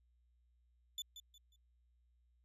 35% pulse tone with echo, 3498 Hz, A7, 11 cents flat, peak -38 dBFS, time 0.98-1.02 s, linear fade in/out 2 ms, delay 180 ms, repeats 3, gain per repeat -10 dB, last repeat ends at 1.56 s, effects added 60 Hz sine -70 dBFS peak until 2.44 s + resampled to 32000 Hz

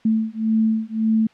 sine beating tone pair, 220 / 221.8 Hz, A3 / A3, 0 / +14 cents, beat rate 1.8 Hz, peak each -20 dBFS, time 0.05-1.27 s, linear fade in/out 5 ms, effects white hiss -54 dBFS RMS until 1.33 s + low-pass 3000 Hz 12 dB/octave

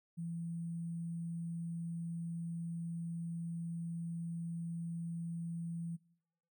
sine tone with sample-and-hold, 168.1 Hz, E3, 34 cents sharp, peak -38 dBFS, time 0.17-5.97 s, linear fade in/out 20 ms, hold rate 8820 Hz, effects noise-tail reverb RT60 0.8 s tail -24 dB re dry

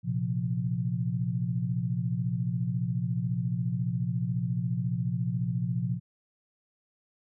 sine chord, Bb suspended second, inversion none, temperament equal, 116.54 / 130.81 / 174.61 Hz, Bb2 / C3 / F3, 0 / 0 / 0 cents, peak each -31 dBFS, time 0.03-6 s, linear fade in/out 50 ms, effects none

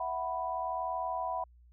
sine chord, E suspended second, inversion none, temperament equal, 659.3 / 740 / 987.8 Hz, E5 / F#5 / B5, 0 / 0 / 0 cents, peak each -38 / -36 / -35 dBFS, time 0-1.44 s, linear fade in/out 5 ms, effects added 60 Hz sine -56 dBFS peak until 1.72 s

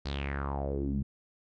sawtooth tone with low-pass filter sweep, 69.7 Hz, C#2, 10 cents sharp, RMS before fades -33 dBFS, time 0.05-1.03 s, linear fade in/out 10 ms, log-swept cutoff 4700 to 170 Hz, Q 5, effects none

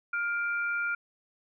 sine tone pair together, 1406 / 2350 Hz, F6 / D7, +11 / +1 cents, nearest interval major sixth, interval 890 cents, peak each -28 / -36 dBFS, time 0.13-0.95 s, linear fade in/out 5 ms, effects none

